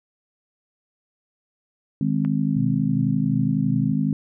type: chord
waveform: sine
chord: Ab major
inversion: second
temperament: just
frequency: 155.74 / 207.7 / 259.6 Hz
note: Eb3 / Ab3 / C4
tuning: +2 / 0 / -13 cents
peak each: -23 / -23 / -24 dBFS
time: 2.01-4.13 s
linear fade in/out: 2 ms
type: click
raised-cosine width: 0.5 ms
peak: -23 dBFS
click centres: 2.249 s
type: tone with tremolo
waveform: sine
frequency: 125.6 Hz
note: B2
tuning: 30 cents sharp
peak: -23 dBFS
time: 2.56-3.93 s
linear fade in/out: 5 ms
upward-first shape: triangle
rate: 2.7 Hz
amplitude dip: 60%
effects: none